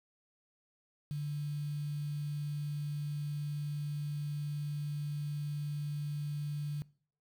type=tone with quantisation; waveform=sine; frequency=146.83 Hz; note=D3; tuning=in tune; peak=-34 dBFS; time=1.11-6.82 s; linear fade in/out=0 ms; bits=9; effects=noise-tail reverb RT60 0.5 s tail -22 dB re dry